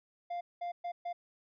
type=tone bursts at uneven times; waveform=triangle; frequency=698.5 Hz; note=F5; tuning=in tune; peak=-33 dBFS; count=4; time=0.3-0.41 / 0.61-0.72 / 0.84-0.92 / 1.05-1.13 s; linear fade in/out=10 ms; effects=resampled to 11025 Hz